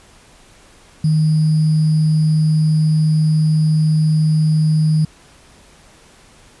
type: tone with sample-and-hold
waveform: sine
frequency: 155.7 Hz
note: D#3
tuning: 2 cents sharp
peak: -11 dBFS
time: 1.04-5.05 s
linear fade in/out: 5 ms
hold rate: 4900 Hz
effects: pink hiss -47 dBFS RMS until 6.6 s + resampled to 24000 Hz